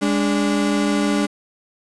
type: tone pair together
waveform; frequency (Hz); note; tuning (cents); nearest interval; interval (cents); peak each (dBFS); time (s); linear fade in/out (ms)
35% pulse; 205.2 / 291.2; G#3 / D4; -21 / -15; tritone; 606; -18; 0.01-1.27; 20
effects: resampled to 22050 Hz + 7-bit